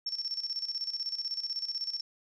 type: tone with tremolo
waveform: sine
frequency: 5440 Hz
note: F8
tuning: 46 cents flat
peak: -30 dBFS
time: 0.06-2.01 s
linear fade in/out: 5 ms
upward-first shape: square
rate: 16 Hz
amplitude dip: 70%
effects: none